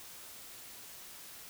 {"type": "silence", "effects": ["white hiss -50 dBFS RMS until 1.49 s"]}